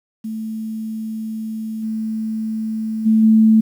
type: tone with level steps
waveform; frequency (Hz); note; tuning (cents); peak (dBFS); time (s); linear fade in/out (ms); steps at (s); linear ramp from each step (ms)
sine; 220; A3; 0; -23 / -20 / -10 / -8; 0.24-3.61; 10; 1.82 / 3.05 / 3.22; 20
effects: 8-bit